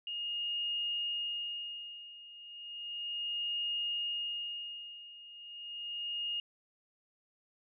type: tone with tremolo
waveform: sine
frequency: 2849 Hz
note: F7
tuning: 34 cents sharp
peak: -32 dBFS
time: 0.07-6.4 s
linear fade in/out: 2 ms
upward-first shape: sine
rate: 0.34 Hz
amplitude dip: 85%
effects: none